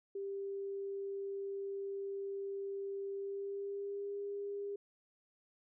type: tone with pitch glide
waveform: sine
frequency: 395 to 403.3 Hz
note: G4 to G4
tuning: +13 to +49 cents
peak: -38 dBFS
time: 0.15-4.76 s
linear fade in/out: 5 ms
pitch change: +36 cents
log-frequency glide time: 3.14-4.17 s
effects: none